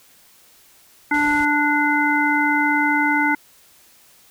harmonic tone, 294.1 Hz, D4, 3 cents sharp, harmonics 1 / 3 / 5 / 7, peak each -21 / -21 / -21 / -21 dBFS, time 1.11-3.35 s, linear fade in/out 5 ms
pink low-pass noise, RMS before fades -37 dBFS, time 1.14-1.45 s, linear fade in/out 2 ms, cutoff 11000 Hz, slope 48 dB/octave
effects white hiss -52 dBFS RMS until 4.3 s

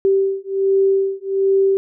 sine beating tone pair, 388.4 / 389.7 Hz, G4 / G4, -16 / -10 cents, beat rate 1.3 Hz, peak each -17 dBFS, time 0.05-1.77 s, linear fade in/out 0 ms, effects none

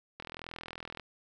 click train, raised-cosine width 0.3 ms, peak -25 dBFS, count 34, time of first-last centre 0.2-0.997 s, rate 41.4 Hz, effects none

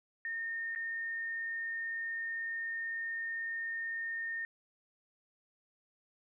sine tone with dropouts, 1829 Hz, A#6, 33 cents flat, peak -35 dBFS, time 0.25-4.45 s, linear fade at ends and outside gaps 1 ms, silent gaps 0.75-0.759 s, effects none

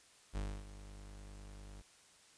40% pulse tone with ADSR envelope, 50 Hz, G1, 35 cents sharp, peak -35 dBFS, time 0.33-1.82 s, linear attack 35 ms, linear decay 270 ms, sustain -14 dB, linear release 13 ms, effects white hiss -64 dBFS RMS until 2.37 s + resampled to 22050 Hz

